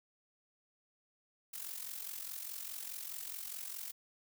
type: noise with amplitude modulation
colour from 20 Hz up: blue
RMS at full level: -41 dBFS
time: 1.53-3.92 s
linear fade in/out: 10 ms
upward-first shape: sine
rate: 44.8 Hz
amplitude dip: 70%
effects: none